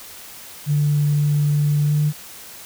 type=tone with pitch glide; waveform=sine; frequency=146.83 to 149.4 Hz; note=D3 to D3; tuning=0 to +30 cents; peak=-14 dBFS; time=0.66-2.13 s; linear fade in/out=50 ms; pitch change=+30 cents; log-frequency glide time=1.86-1.97 s; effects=tanh soft clip ceiling -10 dBFS + white hiss -39 dBFS RMS until 2.65 s